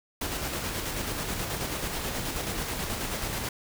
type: noise with tremolo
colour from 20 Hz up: pink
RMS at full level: -31 dBFS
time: 0.21-3.49 s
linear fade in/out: 5 ms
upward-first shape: square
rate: 9.3 Hz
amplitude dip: 30%
effects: none